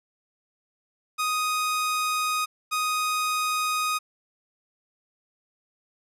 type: tone pair in turn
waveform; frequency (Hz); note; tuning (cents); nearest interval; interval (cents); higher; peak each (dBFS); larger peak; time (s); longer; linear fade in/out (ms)
sawtooth; 1247 / 1247; D#6 / D#6; +3 / +3; unison; 0; neither; -20; neither; 1.18-2.46 / 2.71-3.99; neither; 20
effects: resampled to 32000 Hz + 10-bit